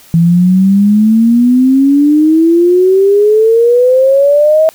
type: exponential sweep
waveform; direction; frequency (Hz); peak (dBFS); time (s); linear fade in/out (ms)
sine; up; 164.81 to 643; -4; 0.14-4.69; 0
effects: white hiss -40 dBFS RMS until 4.74 s

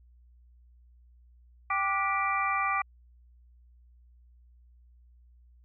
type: harmonic tone with a mistuned harmonic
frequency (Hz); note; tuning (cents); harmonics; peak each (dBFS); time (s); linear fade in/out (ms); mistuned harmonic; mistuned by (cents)
392; G4; 0; 2 / 3 / 4 / 5 / 6; -33 / -28 / -40 / -34 / -33; 1.7-2.82; 5; 4; -130
effects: added 60 Hz sine -55 dBFS peak until 5.64 s

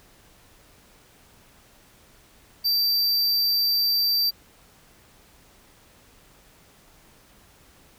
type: tone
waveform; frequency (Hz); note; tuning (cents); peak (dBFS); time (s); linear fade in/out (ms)
square; 4674; D8; -9; -20; 2.64-4.31; 20
effects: pink hiss -55 dBFS RMS until 7.98 s

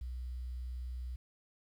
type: tone with quantisation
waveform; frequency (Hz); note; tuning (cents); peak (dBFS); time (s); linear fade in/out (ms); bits
sine; 62; B1; +7; -38; 0.01-1.16; 5; 11
effects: none

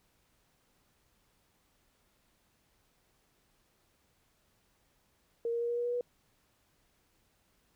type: tone with pitch steps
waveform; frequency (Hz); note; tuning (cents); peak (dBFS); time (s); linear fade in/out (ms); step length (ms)
sine; 465.6 / 469.1 / 472.6 / 476.2 / 479.8 / 483.4 / 487.1; A#4 / A#4 / A#4 / A#4 / A#4 / B4 / B4; -2 / +11 / +24 / +37 / +50 / -37 / -24; -30; 5.45-6.01; 2; 80
effects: pink hiss -72 dBFS RMS until 7.75 s

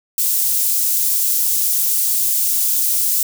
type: high-pass noise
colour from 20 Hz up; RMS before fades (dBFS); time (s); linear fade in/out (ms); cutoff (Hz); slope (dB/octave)
white; -17; 0.18-3.23; 2; 7600; 12
effects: none

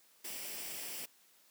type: noise with comb filter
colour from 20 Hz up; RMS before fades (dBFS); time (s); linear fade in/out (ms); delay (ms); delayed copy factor
white; -43; 0.24-1.06; 10; 0.38; +0.5
effects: white hiss -66 dBFS RMS until 1.5 s + high-pass 200 Hz 12 dB/octave

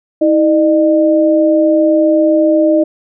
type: tone pair together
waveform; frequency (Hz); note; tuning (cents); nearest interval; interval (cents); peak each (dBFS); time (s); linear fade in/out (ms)
sine; 321.3 / 606.5; E4 / D#5; -44 / -44; major seventh; 1100; -10; 0.21-2.84; 10
effects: none

